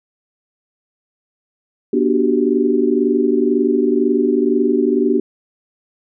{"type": "chord", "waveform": "sine", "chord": "G major seventh", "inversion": "first", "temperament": "equal with one note detuned", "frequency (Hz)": [242, 293.7, 370, 392], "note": ["B3", "D4", "F#4", "G4"], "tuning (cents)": [-35, 0, 0, 0], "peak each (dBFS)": -18, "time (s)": [1.93, 5.2], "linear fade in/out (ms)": 5, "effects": []}